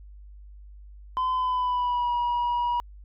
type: tone with pitch glide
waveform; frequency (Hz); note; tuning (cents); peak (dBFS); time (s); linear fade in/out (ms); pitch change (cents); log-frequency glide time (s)
sine; 1021 to 963.7; C6 to B5; -43 to -43; -20; 1.17-2.8; 0; -100; 1.32-2.13
effects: tanh soft clip ceiling -22 dBFS + added 50 Hz sine -43 dBFS peak until 3.04 s